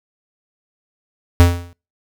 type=tone with exponential decay; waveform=square; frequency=87 Hz; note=F2; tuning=6 cents flat; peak=-4 dBFS; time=1.4-1.73 s; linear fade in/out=0 ms; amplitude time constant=71 ms; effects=noise-tail reverb RT60 0.3 s tail -24 dB re dry